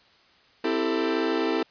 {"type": "chord", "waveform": "40% pulse", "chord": "A minor seventh", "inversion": "first", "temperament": "equal with one note detuned", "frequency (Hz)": [261.6, 329.6, 392, 444.9], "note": ["C4", "E4", "G4", "A4"], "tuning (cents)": [0, 0, 0, 19], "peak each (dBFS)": [-30, -26, -30, -27], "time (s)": [0.64, 1.63], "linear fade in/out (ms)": 5, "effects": ["white hiss -58 dBFS RMS until 1.7 s", "resampled to 11025 Hz"]}